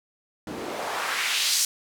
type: noise with band-pass filter sweep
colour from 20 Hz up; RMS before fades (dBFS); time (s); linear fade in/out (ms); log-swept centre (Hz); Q
white; -27; 0.47-1.65; 2; 230 to 6600; 1.3
effects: none